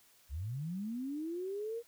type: linear sweep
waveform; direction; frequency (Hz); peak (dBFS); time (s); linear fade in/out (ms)
sine; up; 60 to 476.7; -36; 0.29-1.83; 50
effects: white hiss -65 dBFS RMS until 1.87 s